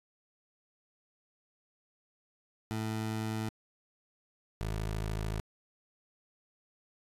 20% pulse tone pair in turn, 110 / 53.53 Hz, A2 / A1, 0 / -47 cents, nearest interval octave, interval 1247 cents, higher first, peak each -28 dBFS, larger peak neither, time 2.71-3.49 / 4.61-5.4 s, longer second, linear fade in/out 0 ms, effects resampled to 32000 Hz

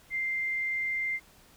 sine tone, 2093 Hz, C7, in tune, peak -28 dBFS, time 0.1-1.2 s, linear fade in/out 50 ms, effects pink hiss -58 dBFS RMS until 1.56 s

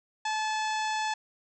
harmonic tone with a mistuned harmonic, 865 Hz, A5, 30 cents flat, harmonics 1 / 2 / 3 / 4 / 5 / 6 / 7 / 8 / 9, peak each -29 / -35 / -39 / -41 / -43 / -45 / -46 / -47 / -48 dBFS, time 0.25-1.14 s, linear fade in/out 5 ms, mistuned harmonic 7, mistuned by +18 cents, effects none

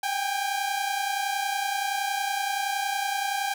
sawtooth tone pair together, 781 / 811.7 Hz, G5 / G#5, -7 / -40 cents, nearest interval minor second, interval 67 cents, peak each -25 dBFS, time 0.03-3.54 s, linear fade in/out 5 ms, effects none

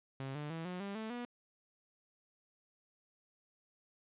sawtooth tone with pitch steps, 134.5 / 148.38 / 163.69 / 180.58 / 199.21 / 219.8 / 242.4 Hz, C3 / D3 / E3 / F#3 / G3 / A3 / B3, +48 / +18 / -12 / -42 / +28 / -2 / -32 cents, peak -36 dBFS, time 0.2-1.25 s, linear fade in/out 0 ms, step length 150 ms, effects resampled to 8000 Hz + 12-bit

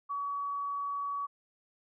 sine tone, 1133 Hz, C#6, 37 cents sharp, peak -32 dBFS, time 0.09-1.27 s, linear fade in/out 20 ms, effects none

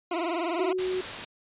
20% pulse tone with vibrato, 338.3 Hz, E4, 45 cents sharp, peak -22 dBFS, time 0.11-0.73 s, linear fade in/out 5 ms, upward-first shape triangle, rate 20 Hz, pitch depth 140 cents each way
sine tone, 370.2 Hz, F#4, 1 cent sharp, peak -26 dBFS, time 0.59-1.01 s, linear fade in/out 5 ms
white noise, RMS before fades -34 dBFS, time 0.78-1.25 s, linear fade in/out 10 ms
effects resampled to 8000 Hz

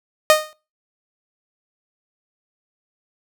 sawtooth tone with exponential decay, 617 Hz, D#5, 15 cents flat, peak -3 dBFS, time 0.3-0.53 s, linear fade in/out 0 ms, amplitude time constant 49 ms, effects noise-tail reverb RT60 0.3 s tail -19 dB re dry

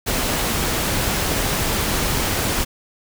pink noise, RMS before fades -21 dBFS, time 0.06-2.65 s, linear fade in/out 20 ms, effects none

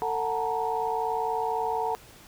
sine tone cluster, 448.3 / 737 / 881 / 941 Hz, A4 / F#5 / A5 / A#5, +32 / -7 / +2 / +16 cents, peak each -31 dBFS, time 0.02-1.95 s, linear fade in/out 0 ms, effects pink hiss -51 dBFS RMS until 2.27 s

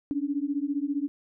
sine beating tone pair, 278 / 293 Hz, C#4 / D4, +5 / -4 cents, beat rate 15 Hz, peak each -29 dBFS, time 0.11-1.08 s, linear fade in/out 0 ms, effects none

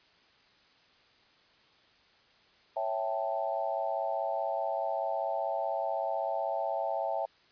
sine chord, A dominant seventh, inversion first, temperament equal, 554.4 / 659.3 / 784 / 880 Hz, C#5 / E5 / G5 / A5, 0 / 0 / 0 / 0 cents, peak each -36 / -33 / -35 / -37 dBFS, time 2.76-7.26 s, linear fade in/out 10 ms, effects white hiss -63 dBFS RMS until 7.51 s + resampled to 11025 Hz

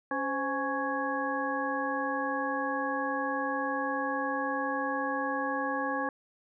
harmonic tone with a mistuned harmonic, 277.2 Hz, C#4, in tune, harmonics 1 / 2 / 3 / 4 / 6, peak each -35 / -35 / -35 / -35 / -35 dBFS, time 0.11-6.09 s, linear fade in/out 2 ms, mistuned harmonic 2, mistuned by -110 cents, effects none

